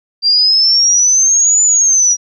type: exponential two-way sweep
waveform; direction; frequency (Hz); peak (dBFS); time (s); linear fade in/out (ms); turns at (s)
sine; up then down; 4699 to 7040 to 5720; -7; 0.22-2.17; 50; 1.63
effects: none